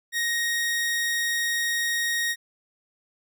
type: tone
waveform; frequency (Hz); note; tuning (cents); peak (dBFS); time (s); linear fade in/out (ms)
sawtooth; 1872; A#6; +7; -20; 0.12-2.36; 50
effects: none